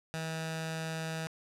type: tone with notch filter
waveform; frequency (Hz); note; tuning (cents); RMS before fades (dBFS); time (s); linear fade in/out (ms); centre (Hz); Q
15% pulse; 161.1; E3; -39; -37; 0.14-1.27; 0; 360; 0.76
effects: low-pass 10000 Hz 12 dB/octave